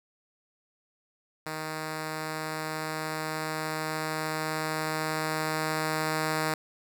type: tone with level ramp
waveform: 5% pulse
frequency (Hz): 156.6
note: D#3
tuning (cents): +11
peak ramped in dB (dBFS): -22 to -15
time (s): 1.46-6.54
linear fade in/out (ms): 2
effects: none